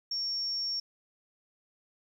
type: tone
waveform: sine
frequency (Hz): 5500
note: F8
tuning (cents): -27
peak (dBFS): -30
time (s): 0.11-0.8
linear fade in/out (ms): 5
effects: 10-bit